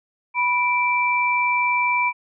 sine tone pair together, 984 / 2340 Hz, B5 / D7, -7 / -7 cents, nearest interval octave + minor third, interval 1500 cents, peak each -20 dBFS, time 0.34-2.13 s, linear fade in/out 50 ms, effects none

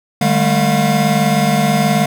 square tone cluster, 151.3 / 198.9 / 217.7 / 710 Hz, D#3 / G3 / A3 / F5, -48 / +25 / -18 / +28 cents, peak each -18 dBFS, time 0.21-2.06 s, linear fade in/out 5 ms, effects none

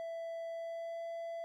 triangle tone with pitch glide, 664 to 669.8 Hz, E5 to E5, +12 to +27 cents, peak -37 dBFS, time 0-1.44 s, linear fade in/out 0 ms, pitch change +15 cents, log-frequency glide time 0.49-1.04 s, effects none

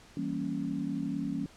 sine chord, E diminished seventh, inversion none, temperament equal, 164.81 / 196 / 233.1 / 277.2 Hz, E3 / G3 / Bb3 / Db4, 0 / 0 / 0 / 0 cents, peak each -38 / -37 / -37 / -34 dBFS, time 0.17-1.46 s, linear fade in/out 2 ms, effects pink hiss -56 dBFS RMS until 1.56 s + low-pass 8000 Hz 12 dB/octave

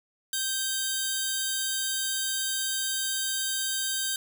10% pulse tone pair together, 1571 / 3736 Hz, G6 / A#7, +3 / +3 cents, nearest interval octave + minor third, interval 1500 cents, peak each -22 dBFS, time 0.33-4.16 s, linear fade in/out 2 ms, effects none

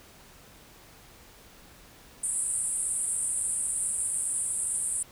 pink band-pass noise, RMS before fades -30 dBFS, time 2.23-5.03 s, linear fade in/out 5 ms, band 8300 to 10000 Hz, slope 96 dB/octave, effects pink hiss -53 dBFS RMS until 5.11 s

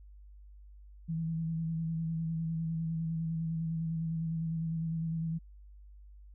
sine tone with vibrato, 163.1 Hz, E3, 18 cents flat, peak -31 dBFS, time 1.08-5.39 s, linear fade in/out 20 ms, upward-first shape square, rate 9.9 Hz, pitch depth 20 cents each way, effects added 50 Hz sine -50 dBFS peak until 6.34 s

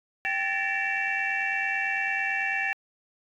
sine tone cluster, 781 / 1735 / 1824 / 2316 / 2707 Hz, G5 / A6 / A#6 / D7 / E7, -7 / -25 / -38 / -25 / +45 cents, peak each -33 / -30 / -31 / -31 / -31 dBFS, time 0.25-2.73 s, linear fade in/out 0 ms, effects tanh soft clip ceiling -16 dBFS

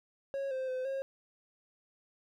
triangle tone with pitch steps, 549 / 522 / 513 / 540 Hz, C#5 / C5 / C5 / C#5, -17 / -4 / -34 / -45 cents, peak -31 dBFS, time 0.34-1.02 s, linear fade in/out 0 ms, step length 170 ms, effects none

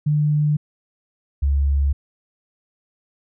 sine tone pair in turn, 149.4 / 70.1 Hz, D3 / C#2, +30 / +20 cents, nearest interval octave + minor second, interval 1310 cents, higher first, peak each -15 dBFS, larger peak neither, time 0.06-0.57 / 1.42-1.93 s, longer neither, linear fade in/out 10 ms, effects none

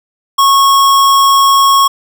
square tone, 1098 Hz, C#6, 17 cents flat, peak -6 dBFS, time 0.38-1.88 s, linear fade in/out 10 ms, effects none

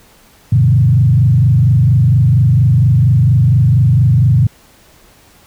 sine tone with frequency modulation, 123.47 Hz, B2, in tune, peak -6 dBFS, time 0.52-4.47 s, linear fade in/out 5 ms, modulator 24.3 Hz, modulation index 1.2, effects pink hiss -46 dBFS RMS until 5.46 s

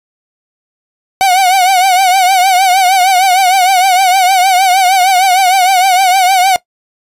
45% pulse tone with vibrato, 749 Hz, F#5, 21 cents sharp, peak -6 dBFS, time 1.21-6.56 s, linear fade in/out 0 ms, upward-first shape triangle, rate 6.5 Hz, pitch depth 100 cents each way, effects noise-tail reverb RT60 0.1 s tail -19 dB re dry + resampled to 32000 Hz

